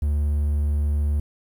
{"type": "tone", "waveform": "triangle", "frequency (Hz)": 73.42, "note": "D2", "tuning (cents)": 0, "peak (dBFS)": -17, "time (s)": [0.02, 1.2], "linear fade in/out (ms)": 5, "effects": ["9-bit"]}